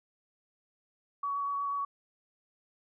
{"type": "tone with vibrato", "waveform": "sine", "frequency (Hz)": 1128, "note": "C#6", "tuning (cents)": 30, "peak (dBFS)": -30, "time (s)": [1.23, 1.85], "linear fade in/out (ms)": 5, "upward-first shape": "sine", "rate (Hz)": 8.2, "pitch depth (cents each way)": 12, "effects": []}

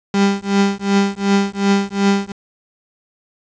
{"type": "tone with tremolo", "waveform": "35% pulse", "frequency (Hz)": 198.7, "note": "G3", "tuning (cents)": 24, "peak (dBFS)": -8, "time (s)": [0.14, 2.32], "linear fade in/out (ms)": 2, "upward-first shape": "triangle", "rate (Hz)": 2.7, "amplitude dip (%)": 100, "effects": ["resampled to 16000 Hz", "7-bit"]}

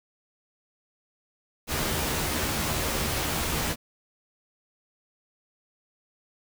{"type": "noise with comb filter", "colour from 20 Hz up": "pink", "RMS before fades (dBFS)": -28, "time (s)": [1.67, 3.76], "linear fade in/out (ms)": 50, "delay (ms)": 13, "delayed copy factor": 0.5, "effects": []}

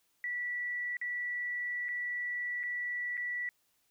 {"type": "tone with dropouts", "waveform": "sine", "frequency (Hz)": 1954, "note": "B6", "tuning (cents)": -19, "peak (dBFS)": -33, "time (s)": [0.24, 3.49], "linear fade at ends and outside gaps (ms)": 1, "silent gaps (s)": [[0.969, 1.014], [1.885, 1.889], [2.632, 2.636], [3.17, 3.176]], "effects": ["white hiss -74 dBFS RMS until 3.9 s"]}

